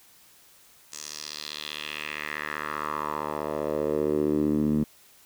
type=tone with band-pass filter sweep; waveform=10% pulse; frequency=75.3 Hz; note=D2; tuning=44 cents sharp; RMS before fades=-29 dBFS; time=0.92-4.84 s; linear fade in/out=5 ms; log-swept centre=6900 to 210 Hz; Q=2.8; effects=white hiss -56 dBFS RMS until 5.25 s